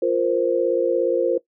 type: chord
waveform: sine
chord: F suspended fourth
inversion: none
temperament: equal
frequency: 349.2 / 466.2 / 523.3 Hz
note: F4 / Bb4 / C5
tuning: 0 / 0 / 0 cents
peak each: -22 / -21 / -21 dBFS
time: 0.02-1.38 s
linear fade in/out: 5 ms
effects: noise-tail reverb RT60 0.1 s tail -18 dB re dry